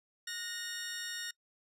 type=tone pair together; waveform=15% pulse; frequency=1448.4 / 1852 Hz; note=F#6 / A#6; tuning=-37 / -12 cents; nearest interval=major third; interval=425 cents; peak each=-38 / -33 dBFS; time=0.27-1.31 s; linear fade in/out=5 ms; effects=noise-tail reverb RT60 0.1 s tail -24 dB re dry + resampled to 32000 Hz